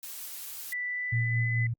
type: noise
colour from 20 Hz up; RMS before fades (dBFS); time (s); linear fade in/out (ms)
blue; -40; 0.03-0.73; 0
type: tone with pitch glide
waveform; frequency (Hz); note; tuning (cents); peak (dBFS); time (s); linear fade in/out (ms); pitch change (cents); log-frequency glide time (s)
sine; 1975.5 to 2012; B6 to B6; 0 to +32; -30; 0.72-1.67; 5; +32; 0.86-1.47
type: tone with tremolo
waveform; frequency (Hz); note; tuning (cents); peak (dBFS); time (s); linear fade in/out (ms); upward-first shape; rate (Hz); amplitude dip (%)
sine; 116.54; A#2; 0; -24; 1.12-1.74; 10; sine; 4.6; 35
effects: Opus 48 kbps